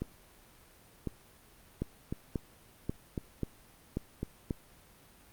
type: two click trains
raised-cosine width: 3 ms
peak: -21 / -19 dBFS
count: 5 / 6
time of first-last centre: 0.02-4.231 / 1.82-4.508 s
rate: 0.95 / 1.86 Hz
effects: pink hiss -59 dBFS RMS until 5.32 s + Opus 32 kbps